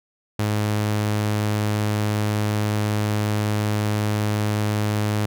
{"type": "tone", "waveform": "sawtooth", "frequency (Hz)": 105.4, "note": "G#2", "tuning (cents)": 26, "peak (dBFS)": -16, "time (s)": [0.39, 5.26], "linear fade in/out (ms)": 5, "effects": []}